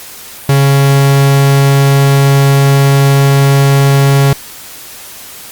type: tone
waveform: 45% pulse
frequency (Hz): 138.59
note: C#3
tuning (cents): 0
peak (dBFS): -5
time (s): 0.49-4.33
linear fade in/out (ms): 2
effects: white hiss -30 dBFS RMS until 5.51 s + Opus 48 kbps